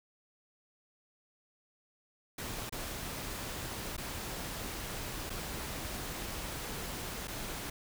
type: noise with dropouts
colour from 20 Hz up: pink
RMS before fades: -40 dBFS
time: 2.38-7.7 s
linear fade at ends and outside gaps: 5 ms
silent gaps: 2.695-2.723 / 3.967-3.978 / 5.297-5.301 / 7.274-7.28 s
effects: none